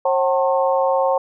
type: harmonic tone with a mistuned harmonic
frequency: 179.5 Hz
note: F3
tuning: 48 cents sharp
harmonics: 3 / 4 / 5 / 6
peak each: -17 / -22 / -22 / -25 dBFS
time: 0.05-1.18 s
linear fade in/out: 5 ms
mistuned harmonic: 4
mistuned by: +90 cents
effects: none